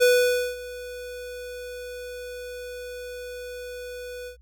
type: tone with ADSR envelope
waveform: square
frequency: 493.9 Hz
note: B4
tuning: in tune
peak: -15 dBFS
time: 0-4.37 s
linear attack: 25 ms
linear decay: 530 ms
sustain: -20 dB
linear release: 100 ms
effects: added 60 Hz sine -50 dBFS peak until 4.41 s